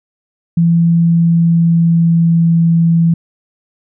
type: tone with pitch glide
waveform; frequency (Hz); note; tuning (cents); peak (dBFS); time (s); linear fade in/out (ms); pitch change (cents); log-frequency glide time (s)
sine; 168.3 to 166.66; E3 to E3; +36 to +19; -7; 0.57-3.14; 5; -17; 0.82-2.59
effects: none